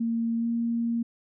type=tone with pitch glide; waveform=sine; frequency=230 to 232.9 Hz; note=A#3 to A#3; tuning=-23 to -1 cents; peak=-24 dBFS; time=0-1.03 s; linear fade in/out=10 ms; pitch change=+22 cents; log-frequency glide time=0.37-0.47 s; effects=none